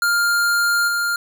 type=tone with level steps; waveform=square; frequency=1403 Hz; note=F6; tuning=8 cents sharp; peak=-16 / -19 dBFS; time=0.02-1.16 s; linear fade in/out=2 ms; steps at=0.87 s; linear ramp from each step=20 ms; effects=none